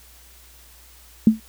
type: tone with exponential decay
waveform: sine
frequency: 220 Hz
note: A3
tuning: in tune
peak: -5 dBFS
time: 1.27-1.4 s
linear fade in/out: 2 ms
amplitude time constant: 28 ms
effects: added 60 Hz sine -50 dBFS peak until 1.48 s + white hiss -50 dBFS RMS until 1.48 s